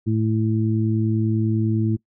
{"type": "harmonic tone", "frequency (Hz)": 110, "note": "A2", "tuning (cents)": 0, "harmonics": [1, 2, 3], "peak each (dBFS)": [-20, -23, -25], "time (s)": [0.06, 1.97], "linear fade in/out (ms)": 20, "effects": ["noise-tail reverb RT60 0.1 s tail -22 dB re dry"]}